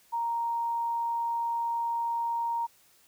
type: tone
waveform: sine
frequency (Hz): 932.3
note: A#5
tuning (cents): 0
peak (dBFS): -27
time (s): 0.12-2.67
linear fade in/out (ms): 20
effects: white hiss -62 dBFS RMS until 3.07 s